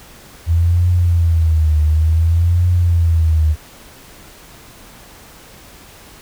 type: tone with vibrato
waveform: sine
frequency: 82.41 Hz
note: E2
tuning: in tune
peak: -10 dBFS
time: 0.46-3.56 s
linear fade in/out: 50 ms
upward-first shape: triangle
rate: 0.56 Hz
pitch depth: 140 cents each way
effects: pink hiss -41 dBFS RMS until 6.21 s